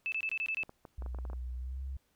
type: tone bursts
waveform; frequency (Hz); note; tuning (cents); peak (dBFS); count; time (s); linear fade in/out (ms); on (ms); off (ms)
sine; 2625; E7; -8; -31; 7; 0.06-0.631; 0; 61; 24
type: clicks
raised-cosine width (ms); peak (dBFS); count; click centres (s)
1; -33; 10; 0.635 / 0.694 / 0.852 / 1.022 / 1.062 / 1.147 / 1.187 / 1.252 / 1.3 / 1.332
type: tone with pitch glide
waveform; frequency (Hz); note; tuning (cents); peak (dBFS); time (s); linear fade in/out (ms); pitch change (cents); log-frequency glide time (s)
sine; 61.9 to 66.73; B1 to C2; +5 to +35; -36; 0.98-1.97; 5; +130; 1.57-1.82
effects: pink hiss -74 dBFS RMS until 2.15 s